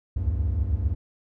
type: tone cluster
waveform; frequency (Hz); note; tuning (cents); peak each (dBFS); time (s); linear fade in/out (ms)
triangle; 63.6 / 72.3 / 79.3 / 96.3; C2 / D2 / D#2 / G2; -48 / -27 / +33 / -30; -26; 0.16-0.95; 10
effects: none